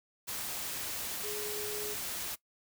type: tone in noise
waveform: sine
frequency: 419.5 Hz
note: G#4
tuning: 17 cents sharp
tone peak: -39 dBFS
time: 1.23-1.95 s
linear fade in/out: 20 ms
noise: white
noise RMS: -38 dBFS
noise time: 0.27-2.36 s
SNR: -4 dB
effects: noise-tail reverb RT60 0.1 s tail -20 dB re dry